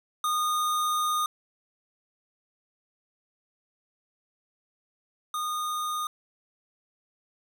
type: tone pair in turn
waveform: square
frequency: 1228 / 1228 Hz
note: D#6 / D#6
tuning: -23 / -23 cents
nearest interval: unison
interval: 0 cents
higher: neither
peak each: -25 / -29 dBFS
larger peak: first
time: 0.24-1.26 / 5.34-6.07 s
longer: first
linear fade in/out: 2 ms
effects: none